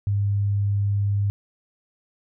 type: tone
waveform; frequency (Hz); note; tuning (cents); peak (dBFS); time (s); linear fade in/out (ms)
sine; 101; G#2; -48; -19; 0.07-1.3; 0
effects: none